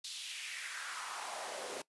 pink noise with high-pass filter sweep, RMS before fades -43 dBFS, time 0.04-1.82 s, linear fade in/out 5 ms, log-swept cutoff 4000 to 410 Hz, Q 2.6, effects noise-tail reverb RT60 0.1 s tail -20 dB re dry + resampled to 24000 Hz

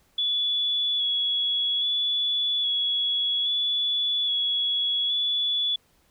sine tone with vibrato, 3396 Hz, G#7, 38 cents sharp, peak -22 dBFS, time 0.18-5.76 s, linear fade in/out 5 ms, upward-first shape square, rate 0.61 Hz, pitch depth 19 cents each way, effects pink hiss -64 dBFS RMS until 6.1 s

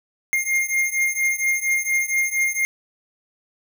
square beating tone pair, 2121 / 2125.3 Hz, C7 / C7, +23 / +27 cents, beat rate 4.3 Hz, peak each -22 / -24 dBFS, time 0.33-2.65 s, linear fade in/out 0 ms, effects none

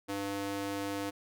square tone with high-pass filter, 99.7 Hz, G2, 30 cents sharp, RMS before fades -36 dBFS, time 0.08-1.11 s, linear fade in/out 20 ms, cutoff 310 Hz, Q 1.2, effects none

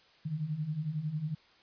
sine beating tone pair, 145.8 / 156.8 Hz, D3 / D#3, -12 / +14 cents, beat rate 11 Hz, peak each -38 / -33 dBFS, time 0.25-1.35 s, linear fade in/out 10 ms, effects white hiss -62 dBFS RMS until 1.62 s + resampled to 11025 Hz

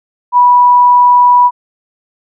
sine tone, 980 Hz, B5, 14 cents flat, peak -3 dBFS, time 0.32-1.51 s, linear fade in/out 50 ms, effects none

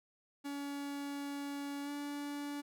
45% pulse tone with pitch glide, 283.3 to 288.3 Hz, C#4 to D4, +38 to -32 cents, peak -39 dBFS, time 0.44-2.62 s, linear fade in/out 20 ms, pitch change +30 cents, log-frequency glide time 1.83-1.9 s, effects none

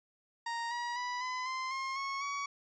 30% pulse tone with pitch steps, 932.3 / 958 / 984.3 / 1011.4 / 1039.2 / 1067.8 / 1097.2 / 1127.4 Hz, A#5 / A#5 / B5 / B5 / C6 / C6 / C#6 / C#6, 0 / +47 / -6 / +41 / -12 / +35 / -18 / +29 cents, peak -32 dBFS, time 0.46-2.46 s, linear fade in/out 5 ms, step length 250 ms, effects resampled to 16000 Hz

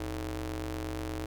sawtooth ring-modulated tone, 116.54 Hz, A#2, in tune, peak -27 dBFS, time 0-1.26 s, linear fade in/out 5 ms, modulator 199 Hz, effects none

